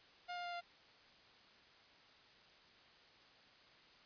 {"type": "tone with pitch steps", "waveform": "sawtooth", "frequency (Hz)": [710, 705.1, 700.2, 695.4], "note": ["F5", "F5", "F5", "F5"], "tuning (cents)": [28, 16, 4, -8], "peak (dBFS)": -39, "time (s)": [0.28, 0.612], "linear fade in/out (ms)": 20, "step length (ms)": 83, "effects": ["white hiss -64 dBFS RMS until 4.05 s", "resampled to 11025 Hz"]}